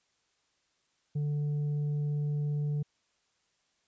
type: tone with tanh clipping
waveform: triangle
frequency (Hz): 147.1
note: D3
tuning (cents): +3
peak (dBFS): -29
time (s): 1.15-2.83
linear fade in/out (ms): 10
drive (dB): 8
effects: white hiss -74 dBFS RMS until 3.87 s + resampled to 16000 Hz